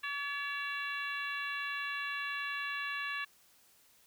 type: harmonic tone with a mistuned harmonic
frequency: 570 Hz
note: C#5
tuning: 48 cents sharp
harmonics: 2 / 3 / 4 / 5 / 6 / 7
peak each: -42 / -38 / -45 / -41 / -48 / -50 dBFS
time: 0.03-3.25 s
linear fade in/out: 10 ms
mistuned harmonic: 5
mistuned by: -69 cents
effects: white hiss -65 dBFS RMS until 4.06 s